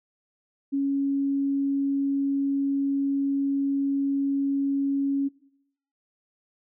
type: tone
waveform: sine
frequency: 277.2 Hz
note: C#4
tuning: in tune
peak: -22 dBFS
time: 0.72-5.29 s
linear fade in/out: 20 ms
effects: noise-tail reverb RT60 0.7 s tail -20 dB re dry